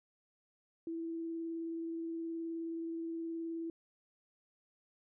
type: tone with vibrato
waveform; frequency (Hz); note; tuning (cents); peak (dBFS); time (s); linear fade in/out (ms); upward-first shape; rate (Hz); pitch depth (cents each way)
sine; 330.3; E4; +4; -37; 0.87-3.7; 2; sine; 19; 11
effects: none